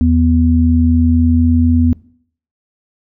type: tone pair together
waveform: sine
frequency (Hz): 82.1 / 246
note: E2 / B3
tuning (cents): -6 / -7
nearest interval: octave + perfect fifth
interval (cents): 1899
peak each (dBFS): -11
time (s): 0.01-1.93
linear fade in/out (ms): 0
effects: noise-tail reverb RT60 0.6 s tail -22 dB re dry